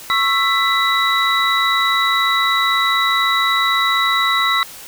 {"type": "tone cluster", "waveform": "sine", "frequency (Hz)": [1100, 1329, 1994, 3882], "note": ["C#6", "E6", "B6", "B7"], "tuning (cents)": [-14, 14, 16, -31], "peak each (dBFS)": -19, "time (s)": [0.1, 4.63], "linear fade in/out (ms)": 0, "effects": ["white hiss -36 dBFS RMS until 4.87 s"]}